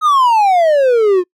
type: exponential sweep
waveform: triangle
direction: down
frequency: 1282 to 349.2 Hz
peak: -6 dBFS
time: 0.01-1.24 s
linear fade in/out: 50 ms
effects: noise-tail reverb RT60 0.1 s tail -25 dB re dry